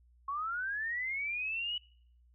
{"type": "linear sweep", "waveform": "sine", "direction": "up", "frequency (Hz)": [1083, 2960], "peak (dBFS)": -33, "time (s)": [0.28, 1.78], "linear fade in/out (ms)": 5, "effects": ["noise-tail reverb RT60 0.6 s tail -24 dB re dry", "added 60 Hz sine -61 dBFS peak until 2.34 s"]}